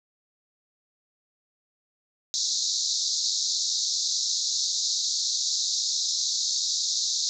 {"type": "band-pass noise", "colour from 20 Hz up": "pink", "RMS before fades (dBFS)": -27, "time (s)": [2.34, 7.29], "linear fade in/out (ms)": 0, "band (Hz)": [3800, 7000], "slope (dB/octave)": 96, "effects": []}